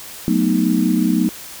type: chord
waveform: sine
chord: B dominant seventh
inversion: second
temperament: equal with one note detuned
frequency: 185 / 221.3 / 246.9 / 311.1 Hz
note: F#3 / A3 / B3 / D#4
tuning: 0 / +10 / 0 / 0 cents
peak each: -19 dBFS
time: 0.28-1.29 s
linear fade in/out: 0 ms
effects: white hiss -35 dBFS RMS until 1.6 s